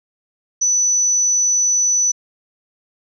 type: tone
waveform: sine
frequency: 5970 Hz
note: F#8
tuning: 15 cents sharp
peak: -13 dBFS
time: 0.61-2.12 s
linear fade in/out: 10 ms
effects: none